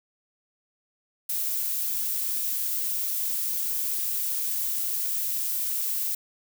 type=noise; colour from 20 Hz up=violet; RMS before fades=-28 dBFS; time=1.29-6.15 s; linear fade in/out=5 ms; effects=none